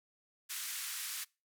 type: band-pass noise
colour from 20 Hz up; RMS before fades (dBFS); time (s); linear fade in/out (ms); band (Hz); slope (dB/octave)
white; -41; 0.49-1.25; 20; 1300 to 14000; 24
effects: noise-tail reverb RT60 0.3 s tail -25 dB re dry